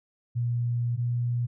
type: tone pair in turn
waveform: sine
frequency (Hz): 119.7 / 120.6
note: A#2 / B2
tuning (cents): +46 / -41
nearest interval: unison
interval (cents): 13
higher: second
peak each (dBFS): -24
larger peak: neither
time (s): 0.35-0.97 / 0.97-1.47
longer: first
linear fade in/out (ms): 20
effects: none